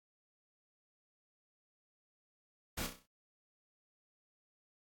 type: noise with echo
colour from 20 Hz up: pink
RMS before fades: -39 dBFS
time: 2.77-2.87 s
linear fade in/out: 10 ms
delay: 32 ms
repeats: 6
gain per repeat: -6 dB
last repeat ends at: 3.062 s
effects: AAC 64 kbps